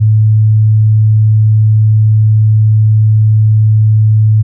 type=tone; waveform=sine; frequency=108.3 Hz; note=A2; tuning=27 cents flat; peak=-4 dBFS; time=0-4.43 s; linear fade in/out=20 ms; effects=none